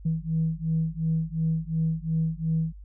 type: beating tone pair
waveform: sine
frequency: 160 / 162.8 Hz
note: D#3 / E3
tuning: +49 / -21 cents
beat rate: 2.8 Hz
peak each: -26 dBFS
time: 0.05-2.73 s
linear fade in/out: 10 ms
effects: tanh soft clip ceiling -17 dBFS + added 50 Hz sine -41 dBFS peak until 2.84 s